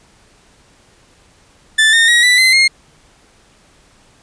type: tone with pitch steps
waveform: 30% pulse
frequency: 1760 / 1829.4 / 1901.6 / 1976.7 / 2055 / 2136 Hz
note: A6 / A#6 / A#6 / B6 / C7 / C7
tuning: 0 / -33 / +34 / +1 / -32 / +35 cents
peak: -5 dBFS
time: 1.78-2.68 s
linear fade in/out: 10 ms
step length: 150 ms
effects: pink hiss -50 dBFS RMS until 4.22 s + resampled to 22050 Hz